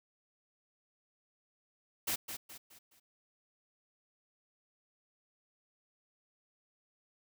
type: noise with echo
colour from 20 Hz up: white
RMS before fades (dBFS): -34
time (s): 2.07-2.16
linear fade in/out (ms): 10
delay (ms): 210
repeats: 4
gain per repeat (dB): -8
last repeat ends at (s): 3
effects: none